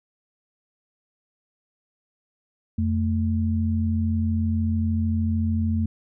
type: tone pair together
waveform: sine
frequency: 88 / 221.7 Hz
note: F2 / A3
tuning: +14 / +13 cents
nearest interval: octave + major third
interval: 1599 cents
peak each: -22 / -24 dBFS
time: 2.78-5.86 s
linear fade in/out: 5 ms
effects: none